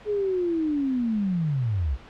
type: linear sweep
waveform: sine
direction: down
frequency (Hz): 426.5 to 56.2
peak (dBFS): -22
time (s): 0.05-1.98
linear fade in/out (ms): 50
effects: pink hiss -47 dBFS RMS until 2.09 s + low-pass 3000 Hz 12 dB/octave